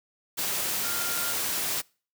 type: tone in noise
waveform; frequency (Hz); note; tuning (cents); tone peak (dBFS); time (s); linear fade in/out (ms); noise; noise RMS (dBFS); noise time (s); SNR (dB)
sine; 1400; F6; +4; -36; 0.83-1.34; 20; white; -29; 0.37-1.82; -10
effects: noise-tail reverb RT60 0.4 s tail -26 dB re dry + high-pass 100 Hz 12 dB/octave